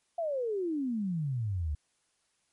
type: exponential sweep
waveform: sine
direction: down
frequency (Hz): 698.5 to 70.5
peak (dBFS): -29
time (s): 0.18-1.75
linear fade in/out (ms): 5
effects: white hiss -74 dBFS RMS until 2.52 s + MP3 48 kbps